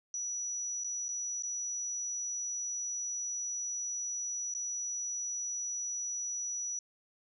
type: tone with dropouts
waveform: sine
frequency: 5880 Hz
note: F#8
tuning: 12 cents flat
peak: -34 dBFS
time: 0.14-6.79 s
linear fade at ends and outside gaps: 1 ms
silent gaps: 0.837-0.844 / 1.083-1.089 / 1.424-1.434 / 4.539-4.549 s
effects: none